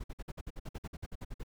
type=noise bursts; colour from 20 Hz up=brown; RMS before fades=-40 dBFS; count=16; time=0-1.435 s; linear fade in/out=10 ms; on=40 ms; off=53 ms; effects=none